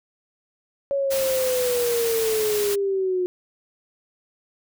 sine linear sweep, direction down, 560 to 359.3 Hz, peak -20 dBFS, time 0.91-3.26 s, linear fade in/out 0 ms
white noise, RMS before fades -29 dBFS, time 1.1-2.76 s, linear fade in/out 20 ms
effects none

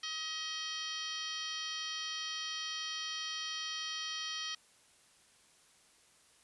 harmonic tone, 633 Hz, D#5, 30 cents sharp, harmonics 2 / 3 / 4 / 5 / 6 / 7 / 8 / 9, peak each -48 / -46 / -50 / -41 / -50 / -45 / -48 / -46 dBFS, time 0.03-4.55 s, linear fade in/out 5 ms, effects white hiss -65 dBFS RMS until 6.43 s + resampled to 24000 Hz

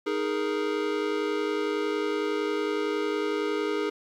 square chord, D# suspended fourth, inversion none, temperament equal, 311.1 / 415.3 / 466.2 Hz, D#4 / G#4 / A#4, 0 / 0 / 0 cents, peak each -32 / -29 / -33 dBFS, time 0.06-3.9 s, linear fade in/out 10 ms, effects low-pass 4000 Hz 12 dB/octave + 10-bit

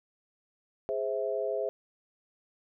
sine chord, Ab augmented, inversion none, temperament equal with one note detuned, 415.3 / 523.3 / 655.1 Hz, Ab4 / C5 / E5, 0 / 0 / -11 cents, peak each -33 dBFS, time 0.89-1.69 s, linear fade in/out 0 ms, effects none

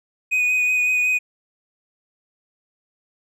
triangle tone with vibrato, 2489 Hz, D#7, in tune, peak -15 dBFS, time 0.31-1.19 s, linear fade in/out 20 ms, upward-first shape sine, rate 5.4 Hz, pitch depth 16 cents each way, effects none

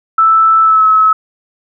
sine tone with pitch glide, 1318.5 to 1290.6 Hz, E6 to E6, 0 to -37 cents, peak -5 dBFS, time 0.18-1.13 s, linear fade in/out 5 ms, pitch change -37 cents, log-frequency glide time 0.62-0.85 s, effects none

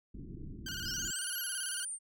pink low-pass noise, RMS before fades -45 dBFS, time 0.14-1.11 s, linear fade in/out 5 ms, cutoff 350 Hz, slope 48 dB/octave
15% pulse tone with vibrato, 1500 Hz, F#6, 23 cents sharp, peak -32 dBFS, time 0.66-1.85 s, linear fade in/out 5 ms, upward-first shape square, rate 18 Hz, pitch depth 66 cents each way
click, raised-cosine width 0.5 ms, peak -39 dBFS, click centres 0.684 s
sine exponential two-way sweep, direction up then down, 4699 to 11590 to 8700 Hz, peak -37 dBFS, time 0.83-1.99 s, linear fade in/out 50 ms, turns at 1.37 s
effects none

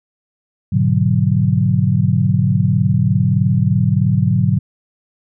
sine chord, G# half-diminished seventh, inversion none, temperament equal, 103.83 / 123.47 / 146.83 / 185 Hz, G#2 / B2 / D3 / F#3, 0 / 0 / 0 / 0 cents, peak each -17 dBFS, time 0.72-4.59 s, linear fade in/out 10 ms, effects none

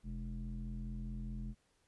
square tone with low-pass filter, 42.38 Hz, E1, 49 cents sharp, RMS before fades -42 dBFS, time 0.03-1.55 s, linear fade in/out 50 ms, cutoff 190 Hz, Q 5.8, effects pink hiss -75 dBFS RMS until 1.87 s + resampled to 24000 Hz

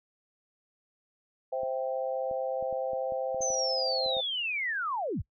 sine chord, C major, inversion none, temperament equal, 523.3 / 659.3 / 784 Hz, C5 / E5 / G5, 0 / 0 / 0 cents, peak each -31 / -35 / -36 dBFS, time 1.52-4.21 s, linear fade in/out 10 ms
clicks, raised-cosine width 2 ms, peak -34 dBFS, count 11, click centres 1.633 / 2.312 / 2.626 / 2.727 / 2.933 / 3.122 / 3.346 / 3.407 / 3.504 / 4.062 / 4.168 s
sine linear sweep, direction down, 6300 to 38.65 Hz, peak -29 dBFS, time 3.41-5.22 s, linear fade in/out 10 ms
effects noise-tail reverb RT60 0.1 s tail -21 dB re dry

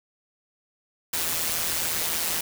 white noise with amplitude modulation, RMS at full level -24 dBFS, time 1.13-2.41 s, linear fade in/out 5 ms, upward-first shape sine, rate 164 Hz, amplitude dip 65%, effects none

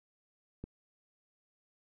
click, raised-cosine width 3 ms, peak -28 dBFS, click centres 0.64 s, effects none

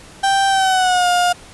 35% pulse tone with pitch glide, 784 to 710.7 Hz, G5 to F5, 0 to +30 cents, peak -11 dBFS, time 0.23-1.33 s, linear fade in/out 10 ms, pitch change -170 cents, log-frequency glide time 0.48-1.08 s, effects pink hiss -41 dBFS RMS until 1.53 s + resampled to 24000 Hz

